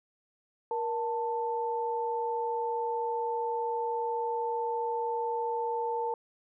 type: tone pair together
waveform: sine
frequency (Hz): 471 / 886.1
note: A#4 / A5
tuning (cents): +18 / +12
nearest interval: major seventh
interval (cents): 1094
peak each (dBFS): -32 / -31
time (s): 0.71-6.14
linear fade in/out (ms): 2
effects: none